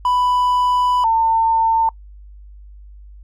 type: tone pair in turn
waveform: triangle / sine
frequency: 992 / 901.7 Hz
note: B5 / A5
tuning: +7 / +42 cents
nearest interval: major second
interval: 165 cents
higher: first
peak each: -12 dBFS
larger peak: neither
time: 0.05-1.04 / 1.04-1.89 s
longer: first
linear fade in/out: 2 ms
effects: noise-tail reverb RT60 0.1 s tail -25 dB re dry + added 50 Hz sine -37 dBFS peak until 3.23 s